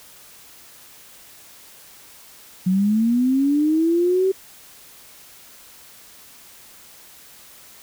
sine linear sweep, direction up, 180.4 to 386.6 Hz, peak -15 dBFS, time 2.66-4.32 s, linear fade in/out 10 ms, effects white hiss -46 dBFS RMS until 7.82 s

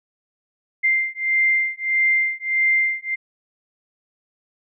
sine beating tone pair, 2093 / 2094.6 Hz, C7 / C7, 0 / +1 cents, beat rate 1.6 Hz, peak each -20 / -20 dBFS, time 0.83-3.16 s, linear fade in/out 20 ms, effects none

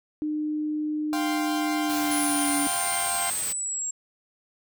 sine tone with pitch glide, 303.7 to 287.8 Hz, D#4 to D4, -42 to -35 cents, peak -25 dBFS, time 0.22-2.67 s, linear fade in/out 0 ms, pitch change -93 cents, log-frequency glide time 1.79-2.53 s
sawtooth chord, F suspended second, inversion none, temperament equal, 698.5 / 784 / 1046.5 Hz, F5 / G5 / C6, 0 / 0 / 0 cents, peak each -28 / -28 / -30 dBFS, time 1.13-3.3 s, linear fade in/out 0 ms
white noise, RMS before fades -34 dBFS, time 1.89-3.53 s, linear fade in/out 10 ms
sine exponential sweep, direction down, 9956 to 7520 Hz, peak -27 dBFS, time 2.11-3.91 s, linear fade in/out 5 ms
effects none

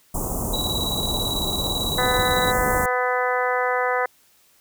pink band-stop noise, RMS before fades -26 dBFS, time 0.14-2.86 s, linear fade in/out 5 ms, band 1100 to 6700 Hz, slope 48 dB/octave
sine tone with tremolo, 3910 Hz, B7, 18 cents flat, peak -23 dBFS, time 0.53-2.52 s, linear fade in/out 10 ms, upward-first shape square, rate 18 Hz, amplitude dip 50%
harmonic tone, 250 Hz, B3, 21 cents sharp, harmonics 2 / 3 / 4 / 5 / 6 / 7 / 8, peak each -24 / -26 / -27 / -28 / -29 / -29 / -30 dBFS, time 1.98-4.06 s, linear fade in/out 5 ms
effects white hiss -58 dBFS RMS until 4.6 s

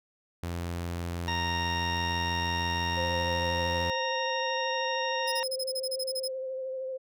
sawtooth tone, 86.1 Hz, F2, 24 cents flat, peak -28 dBFS, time 0.43-3.9 s, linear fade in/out 0 ms
harmonic tone, 929 Hz, A#5, 6 cents flat, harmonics 1 / 2 / 3 / 4 / 6, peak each -32 / -35 / -37 / -38 / -40 dBFS, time 1.28-5.43 s, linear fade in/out 0 ms
sine tone with vibrato, 523.3 Hz, C5, in tune, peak -32 dBFS, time 2.96-6.98 s, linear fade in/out 20 ms, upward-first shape sine, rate 13 Hz, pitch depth 23 cents each way
sawtooth tone bursts, 5120 Hz, D#8, 49 cents sharp, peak -28 dBFS, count 13, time 5.27-6.281 s, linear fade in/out 10 ms, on 51 ms, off 29 ms
effects none

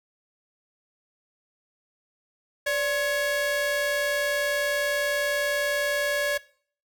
40% pulse ring-modulated tone, 550 Hz, C#5, 14 cents flat, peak -19 dBFS, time 2.66-6.38 s, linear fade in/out 10 ms, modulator 1130 Hz, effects noise-tail reverb RT60 0.5 s tail -21 dB re dry + high-pass 80 Hz 12 dB/octave

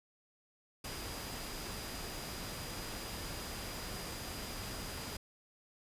sine tone in noise, 4900 Hz, D#8, 27 cents flat, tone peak -51 dBFS, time 0.84-5.17 s, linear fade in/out 5 ms, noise pink, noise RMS -43 dBFS, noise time 0.84-5.17 s, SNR -11 dB, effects resampled to 32000 Hz

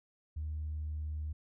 sine tone with pitch glide, 76.8 to 76.36 Hz, D#2 to D#2, -22 to -32 cents, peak -34 dBFS, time 0.36-1.33 s, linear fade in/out 10 ms, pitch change -10 cents, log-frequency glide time 0.54-0.96 s, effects tanh soft clip ceiling -31 dBFS

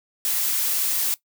blue noise, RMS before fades -23 dBFS, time 0.25-1.14 s, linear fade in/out 0 ms, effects noise-tail reverb RT60 0.1 s tail -18 dB re dry

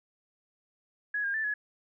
sine tone with pitch steps, 1676 / 1614 / 1763 / 1691 Hz, G#6 / G#6 / A6 / G#6, +15 / -50 / +3 / +31 cents, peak -28 dBFS, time 1.14-1.54 s, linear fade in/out 5 ms, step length 100 ms, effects none

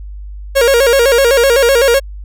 45% pulse tone with vibrato, 508 Hz, B4, 49 cents sharp, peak -7 dBFS, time 0.55-2 s, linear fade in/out 20 ms, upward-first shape square, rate 7.9 Hz, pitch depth 130 cents each way, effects added 50 Hz sine -25 dBFS peak until 2.24 s

